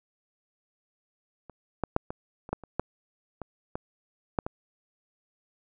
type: clicks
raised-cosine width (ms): 1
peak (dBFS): -30 / -13 / -8 / -20 / -28 / -14 / -30 / -12 / -22 / -18 / -11 / -18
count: 12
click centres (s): 1.497 / 1.837 / 1.964 / 2.105 / 2.491 / 2.53 / 2.637 / 2.796 / 3.417 / 3.755 / 4.388 / 4.465
effects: none